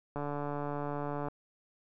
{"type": "click train", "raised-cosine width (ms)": 1, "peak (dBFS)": -23, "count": 164, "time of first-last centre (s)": [0.16, 1.284], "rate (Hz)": 145, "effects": []}